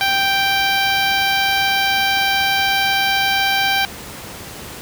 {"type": "tone with notch filter", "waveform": "10% pulse", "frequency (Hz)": 784, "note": "G5", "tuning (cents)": 0, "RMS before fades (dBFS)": -17, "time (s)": [0.01, 3.85], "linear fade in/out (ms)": 0, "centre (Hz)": 8900, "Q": 0.66, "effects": ["pink hiss -33 dBFS RMS until 4.81 s", "high-pass 60 Hz 12 dB/octave"]}